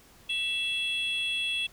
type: tone pair together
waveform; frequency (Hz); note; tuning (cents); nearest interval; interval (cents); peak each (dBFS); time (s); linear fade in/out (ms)
sine; 2661 / 3353; E7 / G#7; +16 / +16; major third; 400; -28; 0.29-1.67; 10
effects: tanh soft clip ceiling -24 dBFS + pink hiss -56 dBFS RMS until 1.72 s